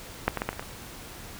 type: clicks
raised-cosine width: 0.5 ms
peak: -6 / -13 / -12 / -11 / -22 / -17 / -26 dBFS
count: 7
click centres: 0.28 / 0.373 / 0.419 / 0.49 / 0.53 / 0.595 / 0.626 s
effects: pink hiss -43 dBFS RMS until 1.39 s